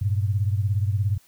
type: beating tone pair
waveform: sine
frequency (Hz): 98 / 115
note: G2 / A#2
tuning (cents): 0 / -23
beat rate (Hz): 17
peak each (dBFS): -21 / -26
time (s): 0.01-1.18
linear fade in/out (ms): 10
effects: white hiss -58 dBFS RMS until 1.27 s